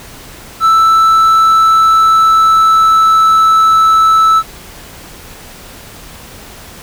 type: tone with pitch glide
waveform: triangle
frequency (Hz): 1321 to 1311.9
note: E6 to E6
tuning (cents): +3 to -9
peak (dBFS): -3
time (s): 0.6-4.43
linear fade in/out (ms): 50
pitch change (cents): -12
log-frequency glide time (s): 0.89-3.39
effects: pink hiss -33 dBFS RMS until 6.82 s